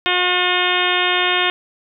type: harmonic tone with a mistuned harmonic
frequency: 360.2 Hz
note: F#4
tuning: 46 cents flat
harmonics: 1 / 2 / 3 / 4 / 5 / 6 / 7 / 8 / 9 / 10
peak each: -24 / -24 / -24 / -24 / -24 / -24 / -24 / -24 / -24 / -24 dBFS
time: 0.06-1.5 s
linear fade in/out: 0 ms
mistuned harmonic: 9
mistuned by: -22 cents
effects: none